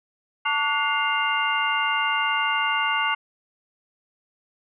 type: tone cluster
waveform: sine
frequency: 888 / 1140 / 1456 / 2107 / 2793 Hz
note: A5 / C#6 / F#6 / C7 / F7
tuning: +16 / +48 / -28 / +12 / -1 cents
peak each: -27 dBFS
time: 0.45-3.15 s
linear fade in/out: 10 ms
effects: none